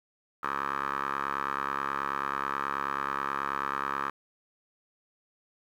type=tone with band-pass filter; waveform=10% pulse; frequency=69.3 Hz; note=C#2; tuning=in tune; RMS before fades=-32 dBFS; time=0.43-4.1 s; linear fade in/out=5 ms; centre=1300 Hz; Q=8.5; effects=10-bit